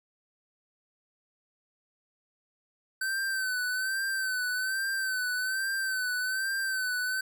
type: tone with vibrato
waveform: square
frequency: 1534 Hz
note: G6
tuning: 38 cents flat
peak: -29 dBFS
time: 3.01-7.21 s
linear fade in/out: 5 ms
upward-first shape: sine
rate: 1.2 Hz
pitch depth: 53 cents each way
effects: none